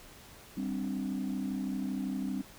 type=chord; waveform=sine; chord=G suspended fourth; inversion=none; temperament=just; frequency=196 / 261.3 / 294 Hz; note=G3 / C4 / D4; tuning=0 / -2 / +2 cents; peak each=-34 / -34 / -38 dBFS; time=0.57-2.42 s; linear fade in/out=5 ms; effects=tanh soft clip ceiling -26 dBFS + pink hiss -53 dBFS RMS until 2.58 s